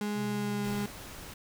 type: tone with pitch glide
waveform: 35% pulse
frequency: 207.7 to 204.6 Hz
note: G#3 to G#3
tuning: 0 to -26 cents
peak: -29 dBFS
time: 0.01-0.86 s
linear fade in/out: 2 ms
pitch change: -26 cents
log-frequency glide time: 0.27-0.63 s
type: tone with vibrato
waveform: triangle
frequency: 129.3 Hz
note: C3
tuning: 20 cents flat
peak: -36 dBFS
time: 0.14-0.88 s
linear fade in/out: 50 ms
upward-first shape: sine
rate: 4.7 Hz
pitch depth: 35 cents each way
type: noise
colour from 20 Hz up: pink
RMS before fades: -45 dBFS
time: 0.64-1.34 s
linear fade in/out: 5 ms
effects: none